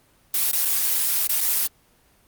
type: noise with dropouts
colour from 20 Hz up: blue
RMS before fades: -21 dBFS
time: 0.34-1.67 s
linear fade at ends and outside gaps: 2 ms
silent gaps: 0.514-0.53 / 0.651-0.656 / 1.271-1.294 / 1.407-1.411 s
effects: pink hiss -59 dBFS RMS until 2.27 s + Opus 24 kbps